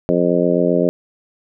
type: harmonic tone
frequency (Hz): 87.6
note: F2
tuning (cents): +6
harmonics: 2 / 3 / 4 / 5 / 6 / 7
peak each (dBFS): -20 / -20 / -20 / -20 / -20 / -20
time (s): 0.09-0.89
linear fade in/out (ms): 0
effects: none